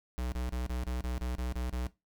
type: tone bursts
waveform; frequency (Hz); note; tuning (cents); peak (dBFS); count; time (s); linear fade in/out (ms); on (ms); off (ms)
square; 61.74; B1; 0; -33; 10; 0.18-1.868; 0; 140; 32
effects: noise-tail reverb RT60 0.2 s tail -17 dB re dry